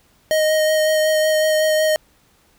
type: tone with vibrato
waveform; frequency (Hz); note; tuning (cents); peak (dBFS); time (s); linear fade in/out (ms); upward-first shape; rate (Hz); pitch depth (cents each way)
square; 622.3; D#5; 0; -15; 0.31-1.96; 0; sine; 5.4; 12
effects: pink hiss -57 dBFS RMS until 2.58 s